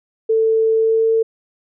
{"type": "tone with pitch glide", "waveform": "sine", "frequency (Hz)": [445, 448.9], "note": ["A4", "A4"], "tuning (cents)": [20, 35], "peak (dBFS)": -12, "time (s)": [0.29, 1.23], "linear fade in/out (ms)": 10, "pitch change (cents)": 15, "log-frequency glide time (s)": [0.76, 1.07], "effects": []}